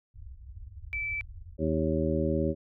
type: low-pass noise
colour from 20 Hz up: white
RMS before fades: -44 dBFS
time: 0.14-1.57 s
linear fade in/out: 20 ms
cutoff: 100 Hz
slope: 96 dB/octave
type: tone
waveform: sine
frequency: 2318 Hz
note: D7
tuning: 23 cents flat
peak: -30 dBFS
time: 0.93-1.21 s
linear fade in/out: 0 ms
type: harmonic tone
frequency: 79 Hz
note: D#2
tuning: 27 cents sharp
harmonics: 1 / 2 / 3 / 4 / 5 / 7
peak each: -32 / -32 / -32 / -32 / -32 / -32 dBFS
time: 1.58-2.55 s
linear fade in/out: 50 ms
effects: none